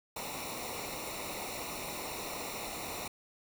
pink noise with comb filter, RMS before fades -40 dBFS, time 0.16-3.08 s, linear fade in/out 5 ms, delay 0.62 ms, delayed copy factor -0.8, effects none

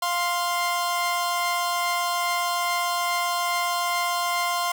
sawtooth tone pair together, 700 / 1048.8 Hz, F5 / C6, +4 / +4 cents, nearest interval perfect fifth, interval 700 cents, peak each -23 / -21 dBFS, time 0.02-4.72 s, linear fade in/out 5 ms, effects none

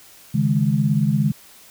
sine chord, C# suspended second, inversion none, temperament just, 138.59 / 155.92 / 207.9 Hz, C#3 / D#3 / G#3, 0 / +4 / +2 cents, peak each -20 dBFS, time 0.34-1.32 s, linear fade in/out 10 ms, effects white hiss -47 dBFS RMS until 1.7 s

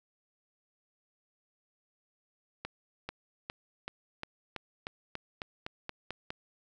accelerating click train, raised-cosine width 0.3 ms, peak -21 dBFS, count 13, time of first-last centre 2.65-6.305 s, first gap 440 ms, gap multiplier 0.93, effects none

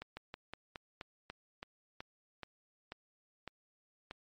slowing click train, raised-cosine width 0.3 ms, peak -27 dBFS, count 13, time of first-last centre 0.02-4.111 s, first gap 150 ms, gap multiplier 1.14, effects MP3 48 kbps

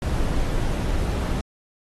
brown noise, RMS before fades -23 dBFS, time 0.02-1.41 s, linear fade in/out 2 ms, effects AAC 32 kbps

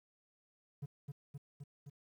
triangle tone with echo, 141.9 Hz, C#3, 41 cents sharp, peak -37 dBFS, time 0.82-0.86 s, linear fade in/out 10 ms, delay 260 ms, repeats 4, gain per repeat -2 dB, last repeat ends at 1.9 s, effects 12-bit

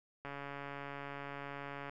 click train, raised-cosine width 0.5 ms, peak -29 dBFS, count 233, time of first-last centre 0.25-1.895 s, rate 141 Hz, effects none

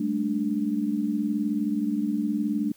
sine chord, G suspended second, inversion none, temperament equal with one note detuned, 200.9 / 220 / 293.7 Hz, G3 / A3 / D4, +43 / 0 / 0 cents, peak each -30 / -27 / -27 dBFS, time 0-2.72 s, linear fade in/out 5 ms, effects white hiss -58 dBFS RMS until 2.76 s

